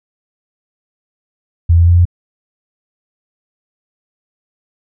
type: tone with pitch steps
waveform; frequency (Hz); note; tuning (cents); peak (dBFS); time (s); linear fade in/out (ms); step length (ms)
sine; 84.3 / 85.1 / 86.8 / 87.5; E2 / F2 / F2 / F2; +39 / -44 / -10 / +4; -5; 1.69-2.054; 10; 91
effects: none